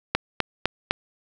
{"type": "click train", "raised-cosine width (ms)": 0.3, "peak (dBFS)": -3, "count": 4, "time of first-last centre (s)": [0.15, 0.909], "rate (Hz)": 3.95, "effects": []}